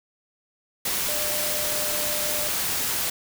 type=tone in noise; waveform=sine; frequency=599 Hz; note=D5; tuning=34 cents sharp; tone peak=-33 dBFS; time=1.08-2.48 s; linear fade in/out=5 ms; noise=white; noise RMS=-26 dBFS; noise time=0.85-3.1 s; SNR=-10 dB; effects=none